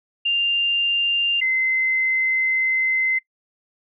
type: tone pair in turn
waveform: sine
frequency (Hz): 2794 / 2061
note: F7 / C7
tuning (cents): 0 / -27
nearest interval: perfect fourth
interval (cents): 527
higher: first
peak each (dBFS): -17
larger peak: neither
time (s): 0.25-1.41 / 1.41-3.19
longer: second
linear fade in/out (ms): 10
effects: noise-tail reverb RT60 0.1 s tail -23 dB re dry